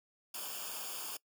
white noise with comb filter, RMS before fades -42 dBFS, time 0.34-1.17 s, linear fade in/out 5 ms, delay 0.5 ms, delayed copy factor -0.8, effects noise-tail reverb RT60 0.1 s tail -22 dB re dry

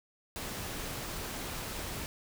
pink noise, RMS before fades -39 dBFS, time 0.36-2.06 s, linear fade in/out 0 ms, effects none

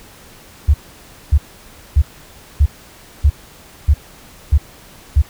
sine tone bursts, 72.2 Hz, D2, 29 cents flat, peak -6 dBFS, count 8, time 0.68-5.22 s, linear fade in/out 10 ms, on 60 ms, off 580 ms, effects pink hiss -42 dBFS RMS until 5.29 s

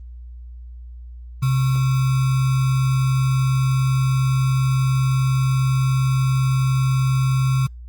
sine tone with sample-and-hold, 131.4 Hz, C3, 8 cents sharp, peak -15 dBFS, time 1.42-7.67 s, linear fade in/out 10 ms, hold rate 1225 Hz, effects added 60 Hz sine -34 dBFS peak until 7.88 s + Opus 24 kbps

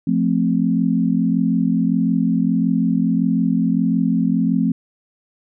sine chord, F major, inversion none, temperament equal, 174.61 / 220 / 261.6 Hz, F3 / A3 / C4, 0 / 0 / 0 cents, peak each -19 dBFS, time 0.07-4.72 s, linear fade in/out 5 ms, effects none

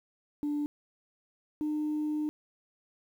sine tone pair in turn, 293.7 / 302.8 Hz, D4 / D#4, 0 / -47 cents, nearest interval minor second, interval 53 cents, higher second, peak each -27 dBFS, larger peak neither, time 0.43-0.66 / 1.61-2.29 s, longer second, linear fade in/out 0 ms, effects tanh soft clip ceiling -26 dBFS + 10-bit

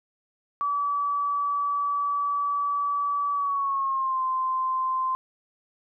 sine tone with pitch glide, 1148 to 1040.6 Hz, D6 to C6, -40 to -10 cents, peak -23 dBFS, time 0.61-5.15 s, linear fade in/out 0 ms, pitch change -170 cents, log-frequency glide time 3.33-4.22 s, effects none

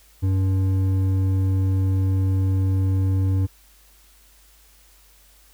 sine tone with hard clipping, 95.2 Hz, F#2, 50 cents sharp, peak -19 dBFS, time 0.22-3.47 s, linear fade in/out 20 ms, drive 7 dB, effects added 50 Hz sine -54 dBFS peak until 5.53 s + white hiss -55 dBFS RMS until 5.53 s

